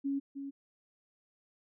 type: tone with echo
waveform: sine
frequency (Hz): 277.2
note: C#4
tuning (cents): 0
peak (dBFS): -30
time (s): 0.04-0.2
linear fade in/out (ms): 20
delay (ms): 310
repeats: 1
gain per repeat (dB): -8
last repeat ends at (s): 0.51
effects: none